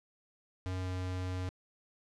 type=tone with pitch glide; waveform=square; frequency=92.5 to 91.91 Hz; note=F#2 to F#2; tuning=0 to -11 cents; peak=-35 dBFS; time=0.66-1.49 s; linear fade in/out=0 ms; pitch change=-11 cents; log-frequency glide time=0.81-0.88 s; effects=low-pass 7000 Hz 12 dB/octave